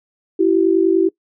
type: tone pair together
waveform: sine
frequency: 332.2 / 382.4 Hz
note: E4 / G4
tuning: +13 / -43 cents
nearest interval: major second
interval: 244 cents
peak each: -14 dBFS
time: 0.39-1.09 s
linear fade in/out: 10 ms
effects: noise-tail reverb RT60 0.1 s tail -22 dB re dry